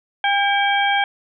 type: harmonic tone with a mistuned harmonic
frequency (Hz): 803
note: G5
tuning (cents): +41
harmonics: 1 / 2 / 3 / 4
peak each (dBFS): -18 / -21 / -23 / -24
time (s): 0.24-1.04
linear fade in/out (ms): 2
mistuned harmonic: 3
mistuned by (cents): -79
effects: none